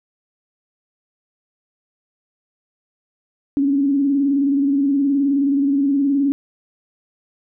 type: tone with vibrato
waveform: sine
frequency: 278.9 Hz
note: C#4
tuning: 11 cents sharp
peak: -14 dBFS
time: 3.57-6.32 s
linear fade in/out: 0 ms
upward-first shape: square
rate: 19 Hz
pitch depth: 45 cents each way
effects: none